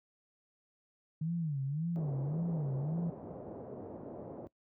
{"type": "tone with vibrato", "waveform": "sine", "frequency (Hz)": 151.9, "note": "D#3", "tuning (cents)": -41, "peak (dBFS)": -31, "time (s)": [1.21, 3.1], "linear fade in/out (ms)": 5, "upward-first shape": "sine", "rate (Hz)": 1.8, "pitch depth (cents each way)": 210}
{"type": "low-pass noise", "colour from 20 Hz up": "white", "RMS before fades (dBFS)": -45, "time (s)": [1.96, 4.47], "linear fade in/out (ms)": 0, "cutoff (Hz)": 610, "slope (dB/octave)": 24}
{"effects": ["noise-tail reverb RT60 0.1 s tail -20 dB re dry", "high-pass 100 Hz 12 dB/octave"]}